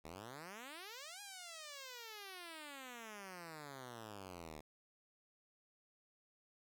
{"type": "exponential two-way sweep", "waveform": "5% pulse", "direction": "up then down", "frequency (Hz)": [73.42, 830.6, 73.42], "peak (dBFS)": -38, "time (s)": [0.04, 4.61], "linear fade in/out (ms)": 10, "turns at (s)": 1.21, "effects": []}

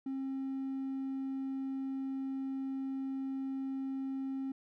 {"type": "tone", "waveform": "triangle", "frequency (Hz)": 268.1, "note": "C4", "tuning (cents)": 42, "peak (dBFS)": -32, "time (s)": [0.06, 4.52], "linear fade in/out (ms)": 5, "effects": ["tanh soft clip ceiling -29 dBFS"]}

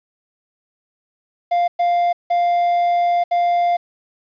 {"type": "tone bursts at uneven times", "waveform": "triangle", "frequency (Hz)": 698.5, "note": "F5", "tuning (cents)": 0, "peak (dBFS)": -12, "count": 4, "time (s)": [[1.51, 1.68], [1.79, 2.13], [2.3, 3.24], [3.31, 3.77]], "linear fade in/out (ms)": 10, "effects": ["resampled to 11025 Hz", "8-bit"]}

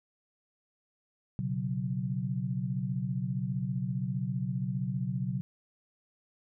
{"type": "chord", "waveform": "sine", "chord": "B suspended second", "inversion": "none", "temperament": "equal", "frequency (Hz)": [123.47, 138.59, 185], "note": ["B2", "C#3", "F#3"], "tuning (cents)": [0, 0, 0], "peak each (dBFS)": -34, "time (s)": [1.39, 5.41], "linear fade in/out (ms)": 0, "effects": []}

